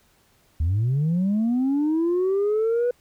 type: linear sweep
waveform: sine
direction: up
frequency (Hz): 73.42 to 493.9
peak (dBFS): -17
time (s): 0.6-2.91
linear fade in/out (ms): 5
effects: tanh soft clip ceiling -17 dBFS + pink hiss -61 dBFS RMS until 3 s